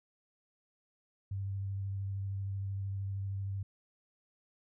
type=tone with vibrato; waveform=sine; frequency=98 Hz; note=G2; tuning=in tune; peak=-34 dBFS; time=1.31-3.63 s; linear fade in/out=5 ms; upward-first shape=triangle; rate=13 Hz; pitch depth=19 cents each way; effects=none